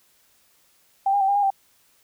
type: tone with pitch steps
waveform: sine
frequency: 783 / 808 / 773 / 803 / 815 / 782 Hz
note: G5 / G#5 / G5 / G5 / G#5 / G5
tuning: -2 / -48 / -24 / +41 / -33 / -4 cents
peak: -17 dBFS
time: 1.06-1.504 s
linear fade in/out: 5 ms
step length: 74 ms
effects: white hiss -61 dBFS RMS until 2.03 s